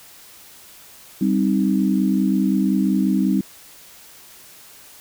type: chord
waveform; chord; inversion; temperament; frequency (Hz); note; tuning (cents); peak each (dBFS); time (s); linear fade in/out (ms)
sine; C minor; second; equal; 196 / 261.6 / 311.1; G3 / C4 / Eb4; 0 / 0 / 0; -18 / -21 / -22; 1.21-3.41; 5
effects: white hiss -45 dBFS RMS until 5 s